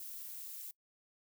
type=noise with amplitude modulation; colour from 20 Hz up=violet; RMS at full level=-43 dBFS; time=0-0.71 s; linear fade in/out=2 ms; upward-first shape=sine; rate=263 Hz; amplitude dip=70%; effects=noise-tail reverb RT60 0.1 s tail -23 dB re dry